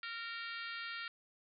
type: harmonic tone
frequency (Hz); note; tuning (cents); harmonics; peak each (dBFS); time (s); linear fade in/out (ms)
462; A#4; -16; 3 / 4 / 5 / 6 / 7 / 8 / 9 / 10; -45 / -47 / -49 / -51 / -52 / -53 / -54 / -55; 0.03-1.08; 2
effects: none